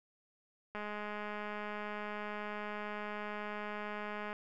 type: click train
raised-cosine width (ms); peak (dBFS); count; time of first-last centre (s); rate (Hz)
0.5; -27; 749; 0.75-4.329; 209
effects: none